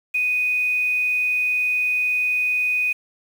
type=tone with quantisation; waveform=sine; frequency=2489 Hz; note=D#7; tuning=in tune; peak=-18 dBFS; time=0.14-2.93 s; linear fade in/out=10 ms; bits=7; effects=none